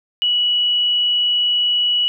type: tone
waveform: sine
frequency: 2935 Hz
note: F#7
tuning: 15 cents flat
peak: -14 dBFS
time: 0.22-2.08 s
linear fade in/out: 0 ms
effects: none